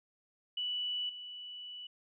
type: tone with level steps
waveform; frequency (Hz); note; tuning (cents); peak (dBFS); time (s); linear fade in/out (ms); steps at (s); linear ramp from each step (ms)
sine; 2960; F#7; 0; -33 / -43; 0.57-1.87; 5; 1.09; 5
effects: none